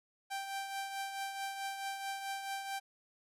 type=tone with tremolo; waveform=sawtooth; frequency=784 Hz; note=G5; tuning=in tune; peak=-32 dBFS; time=0.3-2.8 s; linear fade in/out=20 ms; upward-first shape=triangle; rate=4.6 Hz; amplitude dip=55%; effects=resampled to 32000 Hz